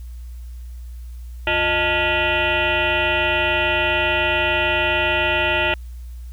sine tone with frequency modulation, 1677 Hz, G#6, 16 cents sharp, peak -16 dBFS, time 1.47-5.74 s, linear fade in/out 2 ms, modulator 265 Hz, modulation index 5.1, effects added 60 Hz sine -31 dBFS peak until 6.32 s + white hiss -56 dBFS RMS until 6.32 s

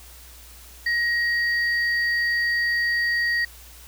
sine tone pair together, 1890 / 4632 Hz, A#6 / D8, +23 / -25 cents, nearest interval octave + major third, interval 1552 cents, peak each -20 / -31 dBFS, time 0.86-3.45 s, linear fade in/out 5 ms, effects added 60 Hz sine -46 dBFS peak until 3.87 s + white hiss -47 dBFS RMS until 3.87 s

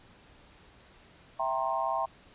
sine chord, C dominant seventh, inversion first, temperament equal with one note detuned, 659.3 / 784 / 932.3 / 1061.1 Hz, E5 / G5 / Bb5 / C6, 0 / 0 / 0 / +24 cents, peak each -33 dBFS, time 1.39-2.06 s, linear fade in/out 10 ms, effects pink hiss -57 dBFS RMS until 2.34 s + resampled to 8000 Hz

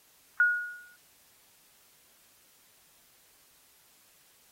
sine tone with exponential decay, 1447 Hz, F#6, 39 cents flat, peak -17 dBFS, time 0.4-0.96 s, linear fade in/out 1 ms, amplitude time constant 120 ms, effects white hiss -62 dBFS RMS until 4.51 s + AAC 48 kbps

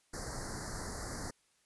pink band-stop noise, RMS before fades -41 dBFS, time 0.13-1.31 s, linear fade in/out 10 ms, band 2000 to 4300 Hz, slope 96 dB/octave, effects white hiss -72 dBFS RMS until 1.65 s + resampled to 24000 Hz

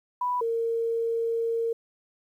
sine tone pair in turn, 987.8 / 459.5 Hz, B5 / A#4, 0 / -25 cents, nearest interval octave + minor second, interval 1325 cents, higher first, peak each -24 dBFS, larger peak neither, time 0.21-0.41 / 0.41-1.73 s, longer second, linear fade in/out 5 ms, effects 10-bit

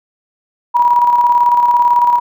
sine tone with tremolo, 964 Hz, B5, 42 cents flat, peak -6 dBFS, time 0.74-2.2 s, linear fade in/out 20 ms, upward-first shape square, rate 18 Hz, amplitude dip 40%, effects none

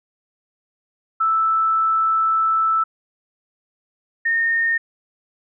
sine tone pair in turn, 1318 / 1833.9 Hz, E6 / A#6, -1 / -29 cents, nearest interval tritone, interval 572 cents, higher second, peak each -15 / -16 dBFS, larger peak first, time 1.2-2.84 / 4.25-4.78 s, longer first, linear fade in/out 10 ms, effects none

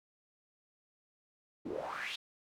pink noise with band-pass filter sweep, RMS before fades -40 dBFS, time 1.65-2.16 s, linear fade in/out 10 ms, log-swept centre 270 to 3600 Hz, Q 4.6, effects none

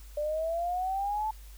sine exponential sweep, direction up, 587.3 to 880 Hz, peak -28 dBFS, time 0.17-1.31 s, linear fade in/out 5 ms, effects added 50 Hz sine -45 dBFS peak until 1.57 s + white hiss -57 dBFS RMS until 1.57 s

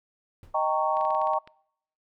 brown noise with exponential decay, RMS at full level -44 dBFS, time 0.43-0.66 s, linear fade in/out 1 ms, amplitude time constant 48 ms
sine chord, Eb dominant seventh, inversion none, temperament equal with one note detuned, 622.3 / 784 / 921.1 / 1108.7 Hz, Eb5 / G5 / Bb5 / Db6, 0 / 0 / -21 / 0 cents, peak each -28 dBFS, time 0.54-1.39 s, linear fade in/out 10 ms
clicks, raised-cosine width 0.3 ms, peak -30 dBFS, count 9, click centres 0.97 / 1.011 / 1.051 / 1.106 / 1.149 / 1.216 / 1.272 / 1.335 / 1.475 s
effects noise-tail reverb RT60 0.7 s tail -26 dB re dry

